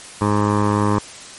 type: tone with low-pass filter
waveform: 15% pulse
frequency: 103.83 Hz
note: G#2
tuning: in tune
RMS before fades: -17 dBFS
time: 0.21-0.99 s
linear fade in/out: 5 ms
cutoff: 1100 Hz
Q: 2.5
effects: white hiss -37 dBFS RMS until 1.38 s + MP3 48 kbps